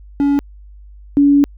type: tone pair in turn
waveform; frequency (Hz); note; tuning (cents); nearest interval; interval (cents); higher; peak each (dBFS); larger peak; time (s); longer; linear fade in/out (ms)
triangle / sine; 283.2 / 284.4; C#4 / C#4; +37 / +45; unison; 8; second; -9 / -7; second; 0.2-0.39 / 1.17-1.44; second; 0
effects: added 50 Hz sine -36 dBFS peak until 1.57 s